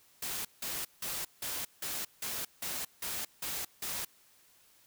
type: noise bursts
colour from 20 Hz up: white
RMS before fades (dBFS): -37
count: 10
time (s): 0.22-4.05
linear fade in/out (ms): 5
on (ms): 230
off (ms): 170
effects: white hiss -64 dBFS RMS until 4.86 s